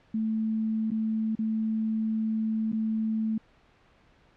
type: tone with dropouts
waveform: sine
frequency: 220 Hz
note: A3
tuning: in tune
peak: -25 dBFS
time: 0.14-3.38 s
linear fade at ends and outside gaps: 5 ms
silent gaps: 0.906-0.915 / 1.353-1.389 / 2.719-2.728 s
effects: pink hiss -61 dBFS RMS until 4.36 s + low-pass 3000 Hz 12 dB/octave